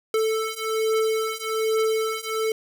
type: beating tone pair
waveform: square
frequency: 440 / 441.2 Hz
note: A4 / A4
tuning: 0 / +5 cents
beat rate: 1.2 Hz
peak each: -26 / -25 dBFS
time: 0.14-2.52 s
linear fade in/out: 2 ms
effects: none